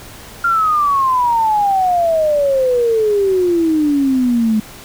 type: exponential sweep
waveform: sine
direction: down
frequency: 1400 to 212.6 Hz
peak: -11 dBFS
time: 0.44-4.6 s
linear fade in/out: 5 ms
effects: pink hiss -36 dBFS RMS until 4.84 s